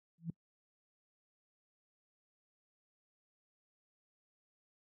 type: tone with exponential growth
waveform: sine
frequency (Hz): 166.5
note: E3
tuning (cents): +18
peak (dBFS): -32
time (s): 0.18-0.3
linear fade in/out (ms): 2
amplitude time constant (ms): 25
effects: noise-tail reverb RT60 0.1 s tail -25 dB re dry + high-pass 100 Hz 12 dB/octave